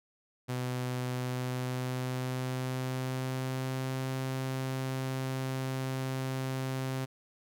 sawtooth tone with pitch glide, 126 to 131.58 Hz, B2 to C3, +35 to +10 cents, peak -28 dBFS, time 0.48-7.06 s, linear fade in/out 20 ms, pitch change +75 cents, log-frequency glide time 1.13-4.14 s, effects none

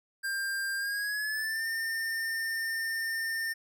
square tone with pitch glide, 1593 to 1808.9 Hz, G6 to A6, +27 to +47 cents, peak -31 dBFS, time 0.23-3.54 s, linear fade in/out 20 ms, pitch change +220 cents, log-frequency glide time 0.76-1.66 s, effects none

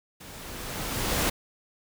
pink noise with level ramp, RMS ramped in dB -45 to -24 dBFS, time 0.2-1.3 s, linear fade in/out 10 ms, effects none

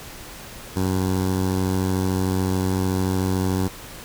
15% pulse tone with notch filter, 93.6 Hz, F#2, 20 cents sharp, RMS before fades -22 dBFS, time 0.76-3.68 s, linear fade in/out 5 ms, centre 2300 Hz, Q 0.63, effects pink hiss -39 dBFS RMS until 4.04 s

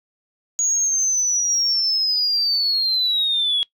sine linear sweep, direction down, 6730 to 3322 Hz, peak -16 dBFS, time 0.59-3.63 s, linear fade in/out 0 ms, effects noise-tail reverb RT60 0.1 s tail -21 dB re dry + tanh soft clip ceiling -12 dBFS

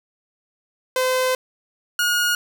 sawtooth tone pair in turn, 513 / 1438.1 Hz, C5 / F#6, -34 / -50 cents, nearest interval octave + tritone, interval 1784 cents, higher second, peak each -14 dBFS, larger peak neither, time 0.96-1.35 / 1.99-2.35 s, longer first, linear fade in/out 2 ms, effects none

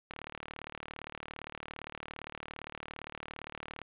click train, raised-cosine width 0.3 ms, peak -24 dBFS, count 140, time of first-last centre 0.11-3.817 s, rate 37.5 Hz, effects resampled to 8000 Hz + 9-bit

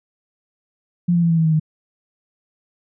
sine tone with pitch steps, 174.61 / 171.31 / 168.08 / 164.91 / 161.79 / 158.74 / 155.74 Hz, F3 / F3 / E3 / E3 / E3 / D#3 / D#3, 0 / -33 / +34 / +1 / -32 / +35 / +2 cents, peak -13 dBFS, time 1.08-1.598 s, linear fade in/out 10 ms, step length 74 ms, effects none

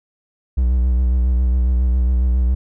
triangle tone with vibrato, 62.2 Hz, B1, 13 cents sharp, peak -11 dBFS, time 0.57-2.55 s, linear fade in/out 10 ms, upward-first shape sine, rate 7.3 Hz, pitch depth 57 cents each way, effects none

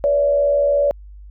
sine tone with frequency modulation, 573 Hz, D5, 43 cents flat, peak -13 dBFS, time 0.04-0.91 s, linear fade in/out 0 ms, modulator 77.1 Hz, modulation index 0.46, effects added 50 Hz sine -36 dBFS peak until 1.3 s

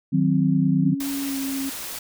sine chord, C diminished, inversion first, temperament equal, 155.56 / 185 / 261.6 Hz, Eb3 / Gb3 / C4, 0 / 0 / 0 cents, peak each -21 dBFS, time 0.12-0.95 s, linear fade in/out 20 ms
sine tone with pitch glide, 277.2 to 271.3 Hz, C#4 to C#4, 0 to -37 cents, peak -25 dBFS, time 0.83-1.7 s, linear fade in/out 10 ms, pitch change -37 cents, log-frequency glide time 1.26-1.36 s
white noise, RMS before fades -33 dBFS, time 1-1.99 s, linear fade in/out 5 ms
effects none

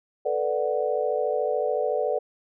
sine chord, B minor seventh, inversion third, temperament equal, 440 / 493.9 / 587.3 / 740 Hz, A4 / B4 / D5 / F#5, 0 / 0 / 0 / 0 cents, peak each -28 / -27 / -27 / -31 dBFS, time 0.25-2.19 s, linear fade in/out 10 ms, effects none

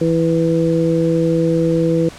harmonic tone, 164.81 Hz, E3, in tune, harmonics 1 / 2 / 3, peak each -17 / -17 / -17 dBFS, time 0.01-2.09 s, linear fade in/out 5 ms, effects pink hiss -37 dBFS RMS until 2.18 s + low-pass 8000 Hz 12 dB/octave

